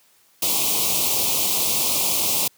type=band-stop noise; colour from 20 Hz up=white; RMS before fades=-21 dBFS; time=0.42-2.48 s; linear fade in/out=5 ms; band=1100 to 2400 Hz; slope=48 dB/octave; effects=white hiss -58 dBFS RMS until 2.57 s + high-pass 100 Hz 12 dB/octave